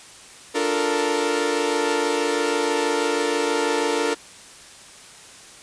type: chord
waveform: sawtooth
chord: Bb major seventh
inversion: first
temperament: equal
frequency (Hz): 293.7 / 349.2 / 440 / 466.2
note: D4 / F4 / A4 / Bb4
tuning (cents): 0 / 0 / 0 / 0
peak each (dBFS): -23 / -25 / -21 / -20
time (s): 0.54-4.15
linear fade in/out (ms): 20
effects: white hiss -44 dBFS RMS until 5.62 s + resampled to 22050 Hz